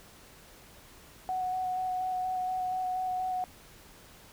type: tone with vibrato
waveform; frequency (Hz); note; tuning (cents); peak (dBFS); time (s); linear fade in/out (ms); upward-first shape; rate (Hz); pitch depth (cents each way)
sine; 740; F#5; 0; -29; 1.29-3.44; 0; square; 4.2; 10
effects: pink hiss -54 dBFS RMS until 4.32 s